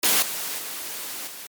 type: noise with level steps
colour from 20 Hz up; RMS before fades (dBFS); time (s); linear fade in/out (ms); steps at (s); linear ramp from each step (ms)
white; -19 / -30 / -33 / -38; 0.03-1.47; 5; 0.22 / 0.58 / 1.27; 5
effects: high-pass 200 Hz 12 dB/octave + MP3 96 kbps